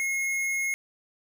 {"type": "tone with hard clipping", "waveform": "triangle", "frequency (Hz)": 2161, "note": "C#7", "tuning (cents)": -45, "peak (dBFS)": -27, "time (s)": [0, 0.74], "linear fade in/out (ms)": 0, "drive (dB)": 17, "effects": []}